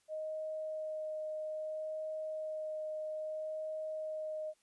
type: tone with vibrato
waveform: sine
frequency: 622.3 Hz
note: D#5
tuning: in tune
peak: -37 dBFS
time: 0.08-4.54 s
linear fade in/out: 50 ms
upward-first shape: sine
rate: 0.61 Hz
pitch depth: 8 cents each way
effects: white hiss -74 dBFS RMS until 4.62 s + resampled to 24000 Hz